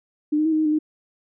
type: tone with pitch steps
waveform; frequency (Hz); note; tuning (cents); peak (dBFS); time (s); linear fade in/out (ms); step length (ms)
sine; 299.9 / 307.4 / 320.4 / 310.8 / 312.9 / 303.1 / 308.3; D4 / D#4 / E4 / D#4 / D#4 / D#4 / D#4; +36 / -21 / -49 / -2 / +10 / -45 / -16; -17; 0.32-0.789; 10; 67
effects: none